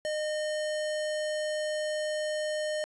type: tone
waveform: square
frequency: 611 Hz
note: D#5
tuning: 32 cents flat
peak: -30 dBFS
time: 0.05-2.84 s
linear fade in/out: 0 ms
effects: resampled to 24000 Hz + 11-bit